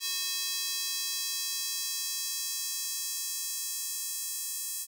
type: tone with high-pass filter sweep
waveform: square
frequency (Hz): 365.4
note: F#4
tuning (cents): -22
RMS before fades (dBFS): -34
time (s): 0-4.87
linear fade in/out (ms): 50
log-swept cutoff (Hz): 4200 to 7900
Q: 1.3
effects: none